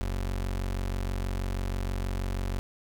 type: tone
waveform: 30% pulse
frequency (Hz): 46.25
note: F#1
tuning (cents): 0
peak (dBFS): -26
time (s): 0.01-2.59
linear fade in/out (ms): 0
effects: none